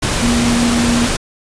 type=tone in noise; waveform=sine; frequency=237.5 Hz; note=A#3; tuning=33 cents sharp; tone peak=-13 dBFS; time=0.22-1.07 s; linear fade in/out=10 ms; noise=pink; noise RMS=-17 dBFS; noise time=0.02-1.17 s; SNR=+1 dB; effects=resampled to 22050 Hz